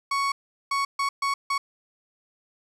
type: tone bursts at uneven times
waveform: 35% pulse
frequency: 1112 Hz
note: C#6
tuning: 5 cents sharp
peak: -21 dBFS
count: 5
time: 0.11-0.32 / 0.71-0.85 / 0.99-1.09 / 1.22-1.34 / 1.5-1.58 s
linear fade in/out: 5 ms
effects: low-pass 8000 Hz 12 dB/octave + 9-bit